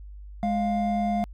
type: tone pair together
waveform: triangle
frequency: 208.6 / 701 Hz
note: G#3 / F5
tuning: +8 / +6 cents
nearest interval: octave + major sixth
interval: 2098 cents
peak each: -23 / -24 dBFS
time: 0.43-1.24 s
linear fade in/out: 0 ms
effects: added 50 Hz sine -39 dBFS peak until 1.33 s + AAC 64 kbps